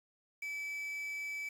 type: tone with quantisation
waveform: triangle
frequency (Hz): 2302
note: D7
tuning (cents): -35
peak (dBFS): -36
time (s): 0.42-1.49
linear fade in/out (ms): 5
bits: 9
effects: none